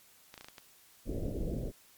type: clicks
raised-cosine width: 0.2 ms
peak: -29 dBFS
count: 6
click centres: 0.341 / 0.378 / 0.41 / 0.445 / 0.485 / 0.582 s
type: low-pass noise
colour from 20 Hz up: pink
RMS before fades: -35 dBFS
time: 1.05-1.72 s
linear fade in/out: 50 ms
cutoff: 580 Hz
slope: 48 dB/octave
effects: white hiss -61 dBFS RMS until 1.97 s + MP3 96 kbps